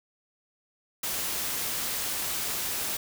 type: noise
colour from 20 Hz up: white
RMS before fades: -31 dBFS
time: 1.03-2.97 s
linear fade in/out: 5 ms
effects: none